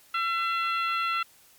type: harmonic tone with a mistuned harmonic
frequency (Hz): 674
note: E5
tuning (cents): +38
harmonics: 2 / 3 / 4 / 5 / 6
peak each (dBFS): -26 / -36 / -32 / -38 / -42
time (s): 0.14-1.23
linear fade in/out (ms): 5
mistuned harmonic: 6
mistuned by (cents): +28
effects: white hiss -57 dBFS RMS until 1.58 s + MP3 96 kbps